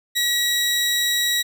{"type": "tone pair together", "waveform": "25% pulse", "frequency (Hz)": [1924, 3848], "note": ["B6", "B7"], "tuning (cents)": [-46, -46], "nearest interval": "octave", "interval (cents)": 1200, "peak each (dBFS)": -19, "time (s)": [0.15, 1.43], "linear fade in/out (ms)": 20, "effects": []}